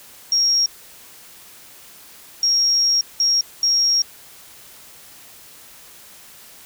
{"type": "tone bursts at uneven times", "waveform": "sine", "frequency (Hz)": 5588, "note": "F8", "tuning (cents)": 0, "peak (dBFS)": -14, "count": 4, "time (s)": [[0.32, 0.66], [2.43, 3.01], [3.2, 3.41], [3.63, 4.02]], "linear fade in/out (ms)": 2, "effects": ["white hiss -44 dBFS RMS until 6.65 s"]}